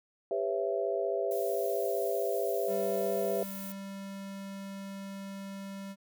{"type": "chord", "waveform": "sine", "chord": "C# half-diminished seventh", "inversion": "second", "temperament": "just", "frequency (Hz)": [399.1, 498.9, 554.4, 665.2], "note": ["G4", "B4", "C#5", "E5"], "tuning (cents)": [31, 17, 0, 16], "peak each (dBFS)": [-33, -35, -36, -33], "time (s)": [0.31, 3.43], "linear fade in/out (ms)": 2}
{"type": "noise", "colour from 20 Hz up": "violet", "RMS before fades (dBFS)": -44, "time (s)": [1.31, 3.72], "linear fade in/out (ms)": 2}
{"type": "tone", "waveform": "square", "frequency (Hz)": 196, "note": "G3", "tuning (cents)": 0, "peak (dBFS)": -40, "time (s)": [2.67, 5.96], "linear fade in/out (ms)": 50}
{"effects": []}